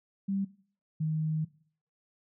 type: tone pair in turn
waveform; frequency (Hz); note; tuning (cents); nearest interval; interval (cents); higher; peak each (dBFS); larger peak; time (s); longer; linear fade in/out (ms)
sine; 196 / 156.5; G3 / D#3; 0 / +10; major third; 390; first; -28 / -27; second; 0.28-0.45 / 1-1.45; second; 10
effects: noise-tail reverb RT60 0.5 s tail -19 dB re dry